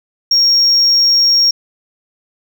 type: tone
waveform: sine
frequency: 5570 Hz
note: F8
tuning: 5 cents flat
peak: -6 dBFS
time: 0.31-1.51 s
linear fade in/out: 5 ms
effects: tanh soft clip ceiling -5 dBFS